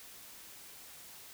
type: silence
effects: white hiss -52 dBFS RMS until 1.33 s